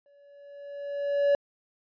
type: tone with exponential growth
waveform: triangle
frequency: 569 Hz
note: C#5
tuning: 45 cents sharp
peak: -16 dBFS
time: 0.06-1.35 s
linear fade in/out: 1 ms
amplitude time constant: 280 ms
effects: resampled to 11025 Hz